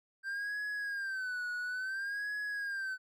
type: tone with vibrato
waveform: triangle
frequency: 1568 Hz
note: G6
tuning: in tune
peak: -33 dBFS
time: 0.23-2.98 s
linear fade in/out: 50 ms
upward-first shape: sine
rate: 0.58 Hz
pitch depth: 120 cents each way
effects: none